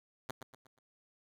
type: tone with echo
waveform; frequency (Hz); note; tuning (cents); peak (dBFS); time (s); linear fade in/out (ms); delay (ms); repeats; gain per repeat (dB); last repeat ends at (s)
5% pulse; 130.81; C3; 0; -26; 0.29-0.31; 2; 120; 4; -8; 0.79
effects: none